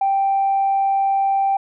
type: tone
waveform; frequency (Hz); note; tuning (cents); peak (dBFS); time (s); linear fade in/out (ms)
sine; 784; G5; 0; -14; 0.01-1.57; 5
effects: tanh soft clip ceiling -11 dBFS